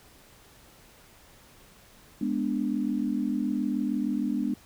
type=chord; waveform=sine; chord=G# diminished; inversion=none; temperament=equal; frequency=207.7 / 246.9 / 293.7 Hz; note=G#3 / B3 / D4; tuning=0 / 0 / 0 cents; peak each=-30 / -29 / -30 dBFS; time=2.21-4.54 s; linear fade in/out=5 ms; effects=pink hiss -55 dBFS RMS until 4.65 s